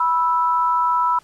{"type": "tone pair together", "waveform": "sine", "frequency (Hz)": [983.2, 1318.5], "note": ["B5", "E6"], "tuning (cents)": [-8, 0], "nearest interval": "perfect fourth", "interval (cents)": 508, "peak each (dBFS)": [-17, -20], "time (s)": [0, 1.19], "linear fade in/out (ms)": 5, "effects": ["pink hiss -53 dBFS RMS until 1.23 s", "low-pass 10000 Hz 12 dB/octave"]}